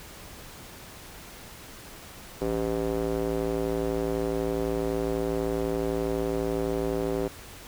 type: tone with band-pass filter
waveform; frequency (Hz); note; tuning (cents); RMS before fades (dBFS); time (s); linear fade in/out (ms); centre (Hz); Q
square; 56; A1; +31; -28; 2.41-7.28; 5; 430; 2.4
effects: pink hiss -45 dBFS RMS until 7.67 s